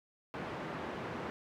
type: band-pass noise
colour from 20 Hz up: pink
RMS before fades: -41 dBFS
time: 0.34-1.3 s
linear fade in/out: 0 ms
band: 170 to 1700 Hz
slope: 12 dB/octave
effects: none